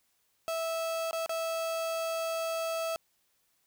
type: tone with dropouts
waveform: 35% pulse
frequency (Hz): 655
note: E5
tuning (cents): -11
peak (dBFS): -29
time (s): 0.48-2.96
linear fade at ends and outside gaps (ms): 0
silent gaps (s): 1.11-1.13 / 1.261-1.294
effects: white hiss -73 dBFS RMS until 3.66 s